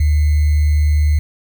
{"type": "tone with sample-and-hold", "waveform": "sine", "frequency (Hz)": 75, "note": "D2", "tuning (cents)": 37, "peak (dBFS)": -10, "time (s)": [0, 1.19], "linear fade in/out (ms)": 5, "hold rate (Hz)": 2100, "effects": []}